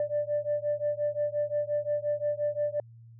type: beating tone pair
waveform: sine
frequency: 587.3 / 593 Hz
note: D5 / D5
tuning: 0 / +17 cents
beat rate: 5.7 Hz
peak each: -29 dBFS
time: 0-2.8 s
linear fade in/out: 2 ms
effects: tanh soft clip ceiling -20 dBFS + added 115 Hz sine -48 dBFS peak until 3.19 s